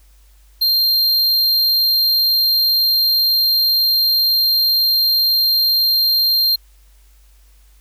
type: tone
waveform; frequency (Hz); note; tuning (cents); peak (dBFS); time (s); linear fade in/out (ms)
square; 4186; C8; 0; -13; 0.61-6.56; 10
effects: added 50 Hz sine -46 dBFS peak until 7.8 s + white hiss -57 dBFS RMS until 7.8 s